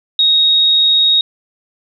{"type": "tone", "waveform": "sine", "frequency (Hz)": 3759, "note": "A#7", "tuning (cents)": 14, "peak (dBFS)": -8, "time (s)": [0.19, 1.21], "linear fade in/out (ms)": 2, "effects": []}